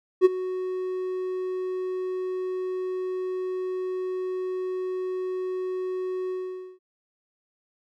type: tone with ADSR envelope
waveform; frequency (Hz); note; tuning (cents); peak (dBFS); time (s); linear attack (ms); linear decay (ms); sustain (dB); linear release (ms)
triangle; 370; F#4; 0; -8; 0.21-6.79; 42; 24; -17; 490
effects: none